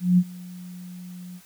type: tone with ADSR envelope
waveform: sine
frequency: 179.6 Hz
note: F3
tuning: 49 cents sharp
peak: -12 dBFS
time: 0-1.41 s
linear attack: 180 ms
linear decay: 54 ms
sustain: -24 dB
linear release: 51 ms
effects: white hiss -53 dBFS RMS until 1.45 s